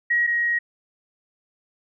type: tone pair in turn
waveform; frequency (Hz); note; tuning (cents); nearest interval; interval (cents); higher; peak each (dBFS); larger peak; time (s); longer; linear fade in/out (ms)
sine; 1900 / 1890.7; A#6 / A#6; +33 / +24; unison; 9; first; -17 / -19; first; 0.1-0.27 / 0.27-0.59; second; 10
effects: none